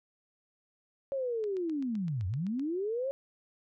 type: linear two-way sweep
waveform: sine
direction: down then up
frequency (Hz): 557 to 85.1 to 557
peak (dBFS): -30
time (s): 1.12-3.11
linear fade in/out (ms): 0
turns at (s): 2.27
type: click train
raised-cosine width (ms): 0.2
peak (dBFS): -35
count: 10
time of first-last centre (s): 1.44-2.595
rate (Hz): 7.79
effects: none